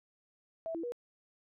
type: tone with pitch steps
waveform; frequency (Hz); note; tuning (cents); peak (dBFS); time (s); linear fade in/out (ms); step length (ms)
sine; 655 / 332 / 482.3; E5 / E4 / B4; -11 / +12 / -41; -35; 0.66-0.921; 0; 87
effects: none